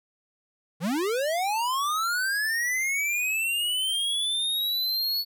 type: linear sweep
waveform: square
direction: up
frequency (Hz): 146.83 to 4435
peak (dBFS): -25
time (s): 0.8-5.25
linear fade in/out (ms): 50
effects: none